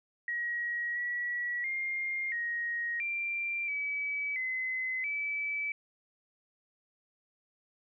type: tone with pitch steps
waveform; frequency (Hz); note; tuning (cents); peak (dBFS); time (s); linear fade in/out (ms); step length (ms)
sine; 1901 / 1932 / 2118 / 1881 / 2366 / 2288 / 2040 / 2304; A#6 / B6 / C7 / A#6 / D7 / D7 / C7 / D7; +33 / -39 / +21 / +15 / +12 / -46 / -44 / -34; -31; 0.28-5.72; 2; 680
effects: none